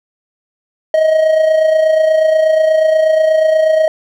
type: tone with amplitude modulation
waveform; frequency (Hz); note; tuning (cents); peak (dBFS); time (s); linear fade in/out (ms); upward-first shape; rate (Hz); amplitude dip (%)
triangle; 631; D#5; +24; -4; 0.94-3.88; 2; sine; 28.3; 50
effects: none